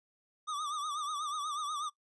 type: tone with vibrato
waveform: square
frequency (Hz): 1197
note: D6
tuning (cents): +33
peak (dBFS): -35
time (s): 0.47-1.9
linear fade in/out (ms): 20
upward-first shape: triangle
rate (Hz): 8.2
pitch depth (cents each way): 110
effects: noise-tail reverb RT60 0.1 s tail -21 dB re dry + resampled to 22050 Hz